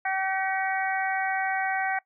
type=harmonic tone with a mistuned harmonic; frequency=382.8 Hz; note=G4; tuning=41 cents flat; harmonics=2 / 3 / 4 / 5 / 6; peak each=-27 / -40 / -31 / -32 / -35 dBFS; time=0.05-1.99 s; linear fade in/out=5 ms; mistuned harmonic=6; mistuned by=-39 cents; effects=noise-tail reverb RT60 0.1 s tail -21 dB re dry